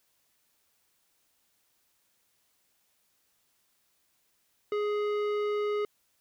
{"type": "tone with tanh clipping", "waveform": "triangle", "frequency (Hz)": 416.8, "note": "G#4", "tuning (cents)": 6, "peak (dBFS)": -29, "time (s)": [4.72, 5.85], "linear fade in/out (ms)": 2, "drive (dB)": 18, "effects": ["white hiss -72 dBFS RMS until 6.2 s"]}